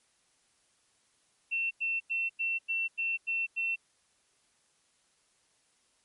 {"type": "tone bursts", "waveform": "sine", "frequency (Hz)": 2700, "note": "E7", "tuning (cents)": 41, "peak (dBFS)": -28, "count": 8, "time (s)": [1.51, 3.761], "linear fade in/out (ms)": 20, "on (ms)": 200, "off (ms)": 93, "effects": ["white hiss -70 dBFS RMS until 6.04 s", "MP3 48 kbps"]}